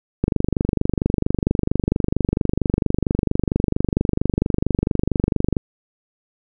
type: click train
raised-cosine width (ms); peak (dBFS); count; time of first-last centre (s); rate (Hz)
3; -4; 131; 0.24-5.568; 24.4
effects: none